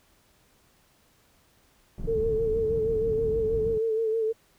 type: low-pass noise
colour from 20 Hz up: pink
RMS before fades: -34 dBFS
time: 1.98-3.78 s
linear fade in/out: 2 ms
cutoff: 230 Hz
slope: 12 dB/octave
type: tone with vibrato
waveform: sine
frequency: 445.1 Hz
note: A4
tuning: 20 cents sharp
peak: -23 dBFS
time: 2.07-4.33 s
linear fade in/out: 20 ms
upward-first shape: sine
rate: 6.3 Hz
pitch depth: 43 cents each way
effects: pink hiss -63 dBFS RMS until 4.58 s